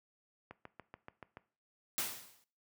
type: click train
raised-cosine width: 0.5 ms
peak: -32 dBFS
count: 7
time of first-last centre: 0.51-1.371 s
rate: 6.97 Hz
type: noise with exponential decay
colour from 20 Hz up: white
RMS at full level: -33 dBFS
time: 1.98-2.44 s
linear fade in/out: 0 ms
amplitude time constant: 100 ms
effects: noise-tail reverb RT60 0.4 s tail -18 dB re dry + high-pass 80 Hz 12 dB/octave